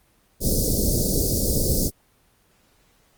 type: band-stop noise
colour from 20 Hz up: pink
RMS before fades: -21 dBFS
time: 0.4-1.91 s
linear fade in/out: 50 ms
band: 570 to 4600 Hz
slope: 48 dB/octave
effects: pink hiss -61 dBFS RMS until 3.17 s + Opus 24 kbps